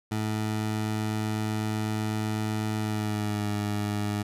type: tone with pitch glide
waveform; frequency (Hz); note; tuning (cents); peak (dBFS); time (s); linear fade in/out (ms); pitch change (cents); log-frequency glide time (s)
20% pulse; 108 to 103.84; A2 to G#2; -32 to 0; -22; 0.11-4.23; 10; -68; 2.78-3.49
effects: resampled to 32000 Hz